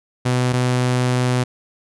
sawtooth tone pair in turn, 125.3 / 125.3 Hz, B2 / B2, +25 / +25 cents, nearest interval unison, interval 0 cents, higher neither, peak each -12 dBFS, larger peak neither, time 0.25-0.53 / 0.53-1.44 s, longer second, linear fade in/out 10 ms, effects resampled to 24000 Hz

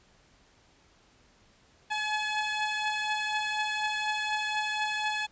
15% pulse beating tone pair, 851 / 855.1 Hz, G#5 / A5, +42 / -50 cents, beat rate 4.1 Hz, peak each -23 / -29 dBFS, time 1.9-5.27 s, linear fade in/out 20 ms, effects pink hiss -62 dBFS RMS until 5.31 s + resampled to 16000 Hz

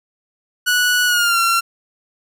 sawtooth tone with pitch glide, 1472 to 1365.5 Hz, F#6 to F6, -9 to -39 cents, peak -10 dBFS, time 0.66-1.61 s, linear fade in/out 20 ms, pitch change -130 cents, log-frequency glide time 1.06-1.39 s, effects none

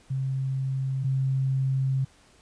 sine tone pair in turn, 133.4 / 133.4 Hz, C3 / C3, +34 / +34 cents, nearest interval unison, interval 0 cents, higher neither, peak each -25 / -22 dBFS, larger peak second, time 0.1-1.04 / 1.04-2.05 s, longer second, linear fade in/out 10 ms, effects pink hiss -58 dBFS RMS until 2.41 s + resampled to 22050 Hz

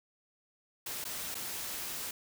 white noise with dropouts, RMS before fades -39 dBFS, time 0.86-2.11 s, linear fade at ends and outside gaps 5 ms, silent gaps 1.042-1.05 / 1.345-1.351 s, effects none

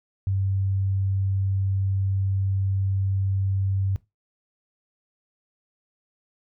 sine tone, 96.9 Hz, G2, 20 cents flat, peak -21 dBFS, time 0.27-3.96 s, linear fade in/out 0 ms, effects noise-tail reverb RT60 0.2 s tail -18 dB re dry

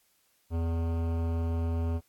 sine tone with hard clipping, 83.1 Hz, E2, 15 cents sharp, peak -29 dBFS, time 0.5-2.01 s, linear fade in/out 50 ms, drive 17 dB, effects white hiss -69 dBFS RMS until 2.08 s + AAC 64 kbps

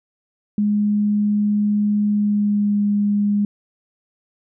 sine tone with pitch glide, 207.7 to 205.1 Hz, G#3 to G#3, 0 to -21 cents, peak -15 dBFS, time 0.58-3.45 s, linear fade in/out 2 ms, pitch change -21 cents, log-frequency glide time 2.09-2.82 s, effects none

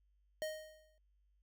square tone with exponential decay, 622.3 Hz, D#5, in tune, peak -36 dBFS, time 0.42-0.98 s, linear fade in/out 0 ms, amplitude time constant 120 ms, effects added 50 Hz sine -70 dBFS peak until 1.42 s

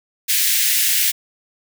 white high-pass noise, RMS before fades -17 dBFS, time 0.28-1.12 s, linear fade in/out 20 ms, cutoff 1700 Hz, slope 48 dB/octave, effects none

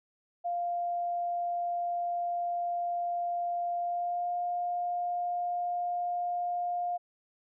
sine tone with pitch glide, 698 to 706.1 Hz, F5 to F5, -1 to +19 cents, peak -29 dBFS, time 0.44-6.98 s, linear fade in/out 20 ms, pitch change +20 cents, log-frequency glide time 3.8-4.32 s, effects none

